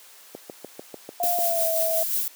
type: click train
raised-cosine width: 2 ms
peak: -17 dBFS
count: 8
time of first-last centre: 0.35-1.387 s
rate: 6.75 Hz
type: tone with pitch glide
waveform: sine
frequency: 698.5 to 651.7 Hz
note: F5 to E5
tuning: 0 to -20 cents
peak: -23 dBFS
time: 1.2-2.03 s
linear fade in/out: 2 ms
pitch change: -120 cents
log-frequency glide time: 1.37-1.67 s
type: noise with tremolo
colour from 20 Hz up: violet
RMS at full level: -24 dBFS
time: 1.23-2.28 s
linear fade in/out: 2 ms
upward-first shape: sine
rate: 5.6 Hz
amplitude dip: 40%
effects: white hiss -49 dBFS RMS until 2.35 s + high-pass 400 Hz 12 dB/octave